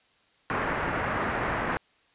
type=low-pass noise; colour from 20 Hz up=white; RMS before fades=-29 dBFS; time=0.5-1.77 s; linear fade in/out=0 ms; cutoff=1800 Hz; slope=24 dB/octave; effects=white hiss -64 dBFS RMS until 2.14 s + resampled to 8000 Hz